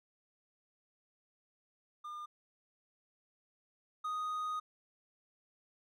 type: tone pair in turn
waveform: triangle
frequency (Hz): 1207 / 1243.8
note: D6 / D#6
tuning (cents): +47 / -1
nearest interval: minor second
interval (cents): 52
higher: second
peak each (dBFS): -40 / -33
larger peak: second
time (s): 2.04-2.26 / 4.04-4.6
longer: second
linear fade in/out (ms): 10
effects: none